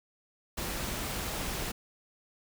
pink noise, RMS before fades -35 dBFS, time 0.57-1.72 s, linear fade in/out 10 ms, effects none

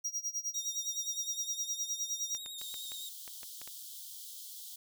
square tone with tremolo, 5720 Hz, F8, 41 cents sharp, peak -32 dBFS, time 0.04-2.38 s, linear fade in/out 10 ms, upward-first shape sine, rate 9.7 Hz, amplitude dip 90%
sawtooth tone with vibrato, 3733 Hz, A#7, 2 cents sharp, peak -39 dBFS, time 0.54-3.09 s, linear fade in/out 5 ms, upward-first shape sine, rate 9.7 Hz, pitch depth 37 cents each way
clicks, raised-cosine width 0.2 ms, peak -30 dBFS, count 9, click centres 2.349 / 2.461 / 2.615 / 2.742 / 2.919 / 3.278 / 3.432 / 3.616 / 3.676 s
white high-pass noise, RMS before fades -47 dBFS, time 2.58-4.76 s, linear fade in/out 5 ms, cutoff 3100 Hz, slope 96 dB/octave
effects none

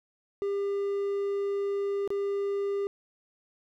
triangle tone with dropouts, 400 Hz, G4, 35 cents sharp, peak -25 dBFS, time 0.42-2.87 s, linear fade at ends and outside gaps 0 ms, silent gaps 2.076-2.104 s, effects none

